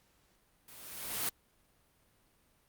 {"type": "noise with level ramp", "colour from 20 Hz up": "white", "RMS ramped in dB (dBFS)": [-54, -32], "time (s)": [0.68, 1.29], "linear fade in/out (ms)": 2, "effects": ["pink hiss -70 dBFS RMS until 2.68 s", "Opus 48 kbps"]}